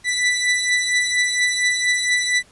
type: beating tone pair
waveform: sawtooth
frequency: 1975.5 / 1979.8 Hz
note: B6 / B6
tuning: 0 / +4 cents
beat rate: 4.3 Hz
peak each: -19 / -15 dBFS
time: 0.04-2.43 s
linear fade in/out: 50 ms
effects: pink hiss -52 dBFS RMS until 2.51 s + resampled to 24000 Hz